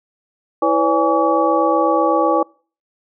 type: tone cluster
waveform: sine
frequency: 328.7 / 504 / 572 / 828 / 1139 Hz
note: E4 / B4 / D5 / G#5 / C#6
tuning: -5 / +35 / -46 / -5 / +47 cents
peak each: -19 dBFS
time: 0.62-2.43 s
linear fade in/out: 5 ms
effects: noise-tail reverb RT60 0.4 s tail -25 dB re dry